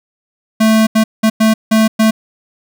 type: tone bursts at uneven times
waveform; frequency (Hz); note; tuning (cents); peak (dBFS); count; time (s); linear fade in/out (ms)
square; 220; A3; 0; -8; 6; 0.6-0.87 / 0.95-1.04 / 1.23-1.3 / 1.4-1.54 / 1.71-1.88 / 1.99-2.11; 10
effects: none